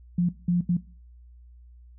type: tone bursts at uneven times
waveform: sine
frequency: 175.8 Hz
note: F3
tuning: 12 cents sharp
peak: -19 dBFS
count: 3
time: 0.18-0.29 / 0.48-0.61 / 0.69-0.77 s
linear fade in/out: 5 ms
effects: noise-tail reverb RT60 0.4 s tail -19 dB re dry + added 60 Hz sine -47 dBFS peak until 1.98 s